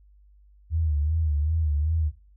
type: tone with vibrato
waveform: sine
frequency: 77.1 Hz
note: D#2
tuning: 15 cents flat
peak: -21 dBFS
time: 0.7-2.12 s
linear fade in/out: 50 ms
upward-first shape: sine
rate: 2.6 Hz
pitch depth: 100 cents each way
effects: noise-tail reverb RT60 0.4 s tail -19 dB re dry + added 50 Hz sine -52 dBFS peak until 2.36 s